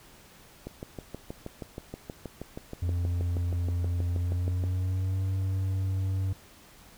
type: click train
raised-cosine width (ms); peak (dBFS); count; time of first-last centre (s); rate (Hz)
2; -23; 26; 0.67-4.638; 6.3
type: tone with pitch glide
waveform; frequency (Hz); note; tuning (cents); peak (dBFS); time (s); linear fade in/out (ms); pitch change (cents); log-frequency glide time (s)
triangle; 87.31 to 95.21; F2 to G2; 0 to -50; -24; 2.82-6.33; 5; +150; 4.17-5.21
effects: pink hiss -54 dBFS RMS until 6.97 s